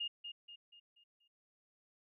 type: tone with echo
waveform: sine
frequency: 2838 Hz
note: F7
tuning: 27 cents sharp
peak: -36 dBFS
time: 0-0.08 s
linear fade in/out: 10 ms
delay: 240 ms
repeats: 5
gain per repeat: -7 dB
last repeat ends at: 1.28 s
effects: none